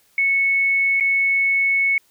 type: tone with dropouts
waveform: sine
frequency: 2206 Hz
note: C#7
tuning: 9 cents flat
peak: -15 dBFS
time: 0.18-1.98 s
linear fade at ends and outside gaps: 2 ms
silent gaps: 1-1.007 s
effects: white hiss -59 dBFS RMS until 2.1 s